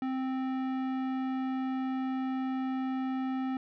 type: tone with tanh clipping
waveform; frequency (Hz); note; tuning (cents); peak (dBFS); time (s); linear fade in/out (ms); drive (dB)
sine; 261.6; C4; 0; -32; 0.02-3.57; 2; 16
effects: none